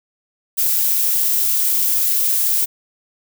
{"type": "noise", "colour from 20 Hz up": "violet", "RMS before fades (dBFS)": -17, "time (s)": [0.57, 2.66], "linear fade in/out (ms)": 20, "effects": []}